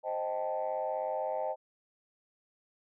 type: chord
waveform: sine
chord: A half-diminished seventh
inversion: first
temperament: equal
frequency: 523.3 / 622.3 / 784 / 880 Hz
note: C5 / Eb5 / G5 / A5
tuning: 0 / 0 / 0 / 0 cents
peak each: -36 / -34 / -37 / -38 dBFS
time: 0.03-1.56 s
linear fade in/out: 50 ms
effects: tanh soft clip ceiling -23 dBFS